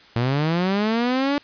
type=linear sweep; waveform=sawtooth; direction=up; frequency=113.6 to 291.2 Hz; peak=-15 dBFS; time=0.16-1.38 s; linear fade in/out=0 ms; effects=white hiss -49 dBFS RMS until 1.43 s + resampled to 11025 Hz